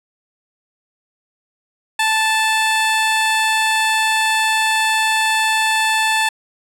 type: tone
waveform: 15% pulse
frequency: 878 Hz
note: A5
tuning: 4 cents flat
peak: -8 dBFS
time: 1.99-6.29 s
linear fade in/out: 5 ms
effects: low-pass 12000 Hz 12 dB/octave